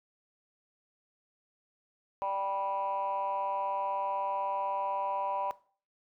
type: chord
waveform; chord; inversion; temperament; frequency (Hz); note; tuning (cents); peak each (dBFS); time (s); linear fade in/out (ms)
sine; G major; second; just; 588 / 784 / 980; D5 / G5 / B5; +2 / 0 / -14; -35 / -34 / -32; 2.22-5.51; 0
effects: noise-tail reverb RT60 0.4 s tail -17 dB re dry + tanh soft clip ceiling -24 dBFS